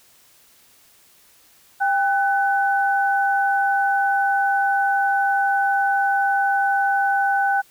sine tone pair together, 793.7 / 1502 Hz, G5 / F#6, +21 / +26 cents, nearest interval major seventh, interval 1105 cents, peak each -18 / -21 dBFS, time 1.8-7.62 s, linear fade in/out 20 ms, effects white hiss -54 dBFS RMS until 7.7 s

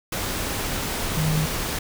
sine tone in noise, 155.56 Hz, D#3, in tune, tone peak -20 dBFS, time 1.17-1.46 s, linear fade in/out 5 ms, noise pink, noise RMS -27 dBFS, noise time 0.12-1.79 s, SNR +4 dB, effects none

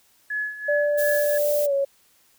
sine tone with tremolo, 1700 Hz, G#6, 40 cents sharp, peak -23 dBFS, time 0.3-1.38 s, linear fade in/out 5 ms, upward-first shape sine, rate 2.8 Hz, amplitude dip 75%
sine tone with pitch glide, 587.3 to 554.3 Hz, D5 to C#5, 0 to 0 cents, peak -19 dBFS, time 0.68-1.85 s, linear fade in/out 10 ms, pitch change -100 cents, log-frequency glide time 1.64-1.73 s
violet noise, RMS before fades -30 dBFS, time 0.97-1.67 s, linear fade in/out 20 ms
effects white hiss -60 dBFS RMS until 2.38 s

